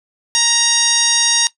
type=harmonic tone; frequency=937 Hz; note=A#5; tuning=9 cents sharp; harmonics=1 / 2 / 3 / 4 / 5 / 6 / 7 / 9 / 10; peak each=-26 / -24 / -23 / -18 / -23 / -17 / -19 / -24 / -24 dBFS; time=0.35-1.47 s; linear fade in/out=0 ms; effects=noise-tail reverb RT60 0.1 s tail -17 dB re dry